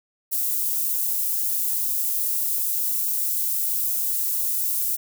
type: high-pass noise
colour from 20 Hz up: white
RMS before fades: -24 dBFS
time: 0.31-4.97 s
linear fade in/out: 20 ms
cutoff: 12000 Hz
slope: 12 dB/octave
effects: none